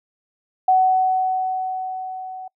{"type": "tone with level ramp", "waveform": "sine", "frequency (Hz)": 749, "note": "F#5", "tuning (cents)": 21, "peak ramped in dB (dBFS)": [-11, -31], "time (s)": [0.68, 2.48], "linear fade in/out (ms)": 5, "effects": ["noise-tail reverb RT60 0.1 s tail -26 dB re dry"]}